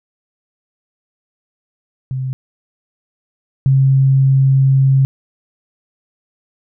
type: tone pair in turn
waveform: sine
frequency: 130.81 / 134.64 Hz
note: C3 / C3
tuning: 0 / +50 cents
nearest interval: unison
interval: 50 cents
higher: second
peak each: -18 / -8 dBFS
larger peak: second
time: 2.11-2.33 / 3.66-5.05 s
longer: second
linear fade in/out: 0 ms
effects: none